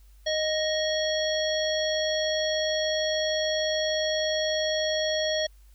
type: harmonic tone with a mistuned harmonic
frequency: 622.3 Hz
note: D#5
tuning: in tune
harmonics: 1 / 3 / 5 / 7 / 9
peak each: -26 / -33 / -31 / -35 / -35 dBFS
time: 0.26-5.47 s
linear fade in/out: 10 ms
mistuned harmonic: 5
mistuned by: +110 cents
effects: added 50 Hz sine -50 dBFS peak until 5.74 s + white hiss -65 dBFS RMS until 5.74 s